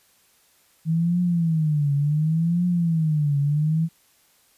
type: tone with vibrato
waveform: sine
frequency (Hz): 158.7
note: D#3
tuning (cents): +35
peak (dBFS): -18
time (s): 0.85-3.89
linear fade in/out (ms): 50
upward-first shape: triangle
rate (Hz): 0.69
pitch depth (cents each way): 210
effects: white hiss -60 dBFS RMS until 4.57 s + resampled to 32000 Hz